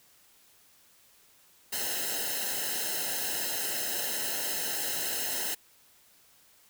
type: noise with comb filter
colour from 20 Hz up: white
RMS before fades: -32 dBFS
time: 1.72-5.55 s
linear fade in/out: 10 ms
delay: 0.86 ms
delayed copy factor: -1
effects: white hiss -61 dBFS RMS until 6.69 s